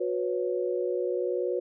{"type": "chord", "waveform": "sine", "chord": "F# suspended fourth", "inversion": "none", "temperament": "equal with one note detuned", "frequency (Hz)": [364.3, 493.9, 554.4], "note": ["F#4", "B4", "C#5"], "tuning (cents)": [-27, 0, 0], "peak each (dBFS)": [-29, -30, -33], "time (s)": [0, 1.6], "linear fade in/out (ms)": 10, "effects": []}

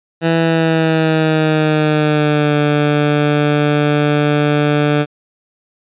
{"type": "tone with pitch glide", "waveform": "15% pulse", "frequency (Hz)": [164.81, 147.68], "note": ["E3", "D3"], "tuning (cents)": [0, 10], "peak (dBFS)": -5, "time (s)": [0.21, 5.06], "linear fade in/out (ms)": 50, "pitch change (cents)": -190, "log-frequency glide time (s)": [0.38, 2.55], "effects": ["resampled to 8000 Hz"]}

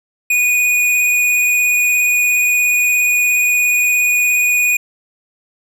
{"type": "tone with vibrato", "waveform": "square", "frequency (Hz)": 2467, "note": "D#7", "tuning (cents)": -15, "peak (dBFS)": -12, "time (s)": [0.3, 4.77], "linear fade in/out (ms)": 5, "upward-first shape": "sine", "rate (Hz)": 17, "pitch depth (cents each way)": 10, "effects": []}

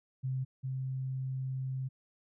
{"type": "tone pair in turn", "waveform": "sine", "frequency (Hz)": [130.81, 131.42], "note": ["C3", "C3"], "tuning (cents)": [0, 8], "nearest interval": "unison", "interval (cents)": 8, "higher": "second", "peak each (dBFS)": [-31, -33], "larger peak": "first", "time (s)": [[0.23, 0.45], [0.63, 1.89]], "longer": "second", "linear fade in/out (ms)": 20, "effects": []}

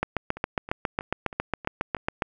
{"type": "two click trains", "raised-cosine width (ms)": 0.5, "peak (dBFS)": [-23, -9], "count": [6, 17], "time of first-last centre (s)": [[0.37, 1.967], [0.03, 2.222]], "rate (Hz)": [3.13, 7.3], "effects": []}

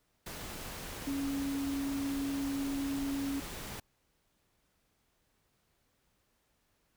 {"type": "tone in noise", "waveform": "sine", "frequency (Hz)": 277.2, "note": "C#4", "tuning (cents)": 0, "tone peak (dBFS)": -32, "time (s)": [1.07, 3.4], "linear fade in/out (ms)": 5, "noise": "pink", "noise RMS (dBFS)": -43, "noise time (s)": [0.26, 3.8], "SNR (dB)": 8, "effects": ["pink hiss -75 dBFS RMS until 6.96 s"]}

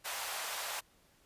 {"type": "high-pass noise", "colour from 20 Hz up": "pink", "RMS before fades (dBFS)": -39, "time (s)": [0.04, 0.81], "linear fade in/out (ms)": 20, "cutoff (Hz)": 650, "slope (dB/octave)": 24, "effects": ["pink hiss -67 dBFS RMS until 1.25 s", "resampled to 32000 Hz"]}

